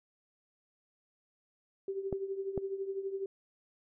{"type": "tone with tremolo", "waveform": "sine", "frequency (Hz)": 389.5, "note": "G4", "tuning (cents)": -11, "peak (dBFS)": -31, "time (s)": [1.88, 3.26], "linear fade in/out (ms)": 2, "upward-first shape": "triangle", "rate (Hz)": 12, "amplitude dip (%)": 75}
{"type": "clicks", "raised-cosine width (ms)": 2, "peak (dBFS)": -21, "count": 2, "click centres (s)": [2.127, 2.577]}
{"effects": []}